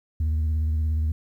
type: tone with vibrato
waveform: sine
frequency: 78.1 Hz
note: D#2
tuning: 7 cents sharp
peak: -18 dBFS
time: 0.2-1.12 s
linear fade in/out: 5 ms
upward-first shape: sine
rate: 17 Hz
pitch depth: 49 cents each way
effects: tanh soft clip ceiling -20 dBFS + 10-bit